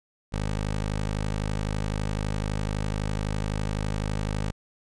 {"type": "tone", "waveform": "15% pulse", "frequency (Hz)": 51.91, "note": "G#1", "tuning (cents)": 0, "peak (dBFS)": -20, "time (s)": [0.32, 4.52], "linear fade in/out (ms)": 20, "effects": ["resampled to 22050 Hz"]}